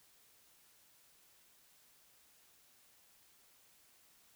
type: silence
effects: white hiss -67 dBFS RMS until 4.35 s